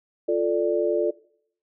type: chord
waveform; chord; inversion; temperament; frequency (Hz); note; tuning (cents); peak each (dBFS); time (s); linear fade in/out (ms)
sine; D minor; first; equal; 349.2 / 440 / 587.3; F4 / A4 / D5; 0 / 0 / 0; -24; 0.28-1.11; 10
effects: noise-tail reverb RT60 0.6 s tail -20 dB re dry